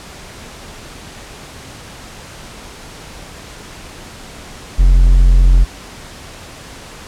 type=tone; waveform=triangle; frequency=44.13 Hz; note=F1; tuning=19 cents sharp; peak=-3 dBFS; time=4.78-5.65 s; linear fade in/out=20 ms; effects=pink hiss -34 dBFS RMS until 7.07 s + low-pass 9000 Hz 12 dB/octave